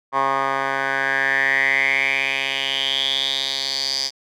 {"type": "tone with band-pass filter sweep", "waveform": "10% pulse", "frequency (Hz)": 135.8, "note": "C#3", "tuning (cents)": -35, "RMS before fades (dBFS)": -21, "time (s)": [0.12, 4.11], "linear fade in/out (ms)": 50, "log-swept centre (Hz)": [1100, 5000], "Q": 6.8, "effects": []}